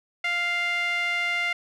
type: tone with band-pass filter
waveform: sawtooth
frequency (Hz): 698.5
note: F5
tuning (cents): 0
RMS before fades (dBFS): -26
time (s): 0.24-1.53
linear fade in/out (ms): 5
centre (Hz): 2200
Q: 3.8
effects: none